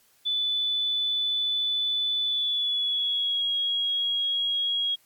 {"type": "tone with pitch glide", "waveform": "sine", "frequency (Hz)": [3487, 3299], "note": ["A7", "G#7"], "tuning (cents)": [-16, -12], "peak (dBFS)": -23, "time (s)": [0.25, 4.96], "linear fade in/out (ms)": 20, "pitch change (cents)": -96, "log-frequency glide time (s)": [2.24, 3.45], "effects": ["white hiss -62 dBFS RMS until 5.05 s", "MP3 96 kbps"]}